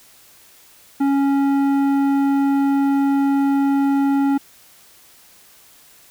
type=tone with low-pass filter; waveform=square; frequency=277.2 Hz; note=C#4; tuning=in tune; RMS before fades=-17 dBFS; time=1-4.38 s; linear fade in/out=10 ms; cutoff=1100 Hz; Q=0.68; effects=white hiss -49 dBFS RMS until 6.1 s